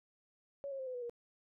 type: tone with pitch steps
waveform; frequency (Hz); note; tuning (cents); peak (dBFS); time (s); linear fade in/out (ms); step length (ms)
sine; 560 / 541.9 / 524.3 / 507.3 / 490.9 / 475; C#5 / C#5 / C5 / B4 / B4 / A#4; +18 / -39 / +3 / +46 / -10 / +33; -39; 0.64-1.096; 0; 76
effects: none